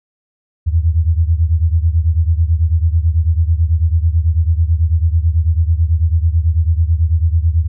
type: beating tone pair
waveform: sine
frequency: 79.2 / 88.3 Hz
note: D#2 / F2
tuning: +31 / +20 cents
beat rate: 9.1 Hz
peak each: -12 / -15 dBFS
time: 0.66-7.68 s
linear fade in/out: 20 ms
effects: none